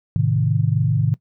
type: chord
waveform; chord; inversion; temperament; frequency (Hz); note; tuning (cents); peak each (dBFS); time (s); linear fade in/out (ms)
sine; A diminished; none; equal with one note detuned; 107.99 / 130.81 / 155.56; A2 / C3 / Eb3; -32 / 0 / 0; -20; 0.16-1.14; 0
effects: noise-tail reverb RT60 0.1 s tail -18 dB re dry